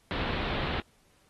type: low-pass noise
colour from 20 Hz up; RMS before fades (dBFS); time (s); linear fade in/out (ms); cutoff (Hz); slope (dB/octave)
pink; -32; 0.11-0.8; 0; 4000; 48
effects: pink hiss -66 dBFS RMS until 1.29 s + AAC 32 kbps